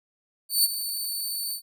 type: tone with ADSR envelope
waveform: 15% pulse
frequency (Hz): 4513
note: C#8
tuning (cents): +30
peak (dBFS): -10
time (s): 0.49-1.62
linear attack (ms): 150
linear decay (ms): 30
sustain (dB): -12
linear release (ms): 92
effects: none